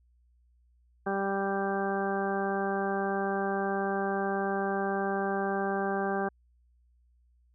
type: harmonic tone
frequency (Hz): 196.3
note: G3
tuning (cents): +3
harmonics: 1 / 2 / 3 / 4 / 5 / 6 / 7 / 8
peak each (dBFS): -34 / -32 / -37 / -33 / -45 / -39 / -47 / -37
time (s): 1.06-6.29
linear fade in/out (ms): 10
effects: added 60 Hz sine -62 dBFS peak until 7.54 s